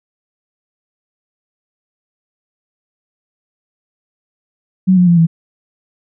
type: tone with pitch steps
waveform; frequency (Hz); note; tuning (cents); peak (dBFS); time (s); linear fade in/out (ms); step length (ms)
sine; 186.9 / 179.29 / 171.98 / 164.98; F#3 / F3 / F3 / E3; +18 / +46 / -26 / +2; -6; 4.87-5.27; 20; 100
effects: none